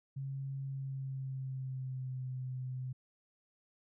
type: tone with pitch glide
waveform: sine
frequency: 136.1 to 128.46 Hz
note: C#3 to C3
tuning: -31 to -31 cents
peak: -37 dBFS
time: 0.16-2.93 s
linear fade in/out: 10 ms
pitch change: -100 cents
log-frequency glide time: 0.65-2.26 s
effects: none